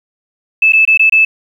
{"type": "tone with dropouts", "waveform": "sine", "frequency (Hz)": 2620, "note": "E7", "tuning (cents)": -11, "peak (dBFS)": -5, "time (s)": [0.62, 1.25], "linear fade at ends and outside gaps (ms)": 5, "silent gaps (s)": [[0.723, 0.733], [0.852, 0.875], [0.975, 0.994], [1.097, 1.122]], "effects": ["7-bit"]}